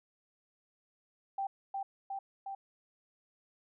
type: tone with echo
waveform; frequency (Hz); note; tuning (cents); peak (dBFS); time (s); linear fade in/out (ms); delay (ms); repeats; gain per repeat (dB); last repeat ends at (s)
sine; 784; G5; 0; -32; 1.38-1.47; 5; 360; 3; -2; 2.55
effects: none